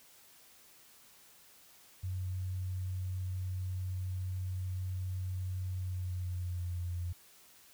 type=tone with pitch glide; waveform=sine; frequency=92.5 to 87.76 Hz; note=F#2 to F2; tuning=0 to +9 cents; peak=-34 dBFS; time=2.03-7.13 s; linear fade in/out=10 ms; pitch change=-91 cents; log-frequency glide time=5.75-6.82 s; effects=white hiss -60 dBFS RMS until 7.73 s